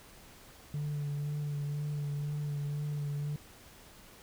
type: tone with vibrato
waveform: sine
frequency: 146 Hz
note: D3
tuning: 10 cents flat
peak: -30 dBFS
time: 0.74-3.36 s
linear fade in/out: 2 ms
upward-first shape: sine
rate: 2 Hz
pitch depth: 23 cents each way
effects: tanh soft clip ceiling -31 dBFS + pink hiss -55 dBFS RMS until 4.22 s